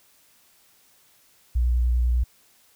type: tone with vibrato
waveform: sine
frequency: 60.5 Hz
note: B1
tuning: 35 cents flat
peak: -18 dBFS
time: 1.55-2.24 s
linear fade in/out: 10 ms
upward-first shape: square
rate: 10 Hz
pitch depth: 17 cents each way
effects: white hiss -59 dBFS RMS until 2.75 s